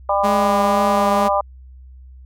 harmonic tone, 199.4 Hz, G3, 30 cents sharp, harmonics 3 / 4 / 5 / 6, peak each -19 / -20 / -21 / -22 dBFS, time 0.09-1.41 s, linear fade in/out 5 ms
sawtooth tone with vibrato, 207.7 Hz, G#3, in tune, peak -16 dBFS, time 0.23-1.29 s, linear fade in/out 20 ms, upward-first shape triangle, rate 2 Hz, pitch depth 22 cents each way
effects added 64 Hz sine -38 dBFS peak until 2.25 s

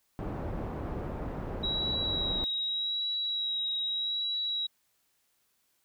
pink low-pass noise, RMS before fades -36 dBFS, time 0.19-2.44 s, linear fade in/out 0 ms, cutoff 820 Hz, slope 12 dB/octave
sine tone with vibrato, 3860 Hz, B7, 40 cents flat, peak -29 dBFS, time 1.63-4.67 s, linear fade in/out 10 ms, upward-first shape sine, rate 0.83 Hz, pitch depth 19 cents each way
effects white hiss -73 dBFS RMS until 5.84 s

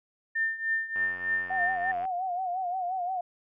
sine tone with tremolo, 1800 Hz, A6, 39 cents sharp, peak -23 dBFS, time 0.35-1.92 s, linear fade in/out 10 ms, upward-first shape triangle, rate 3.3 Hz, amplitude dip 85%
click train, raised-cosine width 0.5 ms, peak -29 dBFS, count 99, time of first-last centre 0.96-2.053 s, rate 89.7 Hz
sine tone with vibrato, 731 Hz, F#5, 21 cents flat, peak -28 dBFS, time 1.5-3.21 s, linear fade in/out 5 ms, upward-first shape sine, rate 5.7 Hz, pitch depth 79 cents each way
effects none

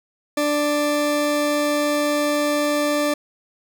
40% pulse tone pair together, 294.3 / 588.6 Hz, D4 / D5, +4 / +4 cents, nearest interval octave, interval 1200 cents, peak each -21 dBFS, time 0.37-3.14 s, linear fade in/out 5 ms, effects none

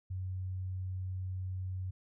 sine tone, 93 Hz, F#2, 9 cents sharp, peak -35 dBFS, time 0.1-1.91 s, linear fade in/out 10 ms, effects none

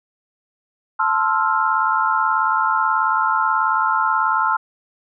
sine chord, F major seventh, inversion first, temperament equal, 880 / 1046.5 / 1318.5 / 1396.9 Hz, A5 / C6 / E6 / F6, 0 / 0 / 0 / 0 cents, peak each -21 dBFS, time 0.99-4.57 s, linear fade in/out 10 ms, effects none

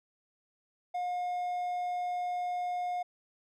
triangle tone, 716 Hz, F5, 43 cents sharp, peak -29 dBFS, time 0.94-3.03 s, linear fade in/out 10 ms, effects none

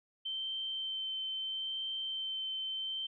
sine tone with vibrato, 3104 Hz, G7, 18 cents flat, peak -35 dBFS, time 0.25-3.07 s, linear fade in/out 10 ms, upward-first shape sine, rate 0.76 Hz, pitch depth 10 cents each way, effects none

